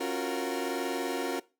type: chord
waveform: 30% pulse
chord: Gb major seventh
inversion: second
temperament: equal with one note detuned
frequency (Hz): 274.3 / 349.2 / 370 / 466.2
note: Db4 / F4 / Gb4 / Bb4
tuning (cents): -18 / 0 / 0 / 0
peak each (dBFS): -33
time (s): 0-1.4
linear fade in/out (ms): 10
effects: noise-tail reverb RT60 0.3 s tail -21 dB re dry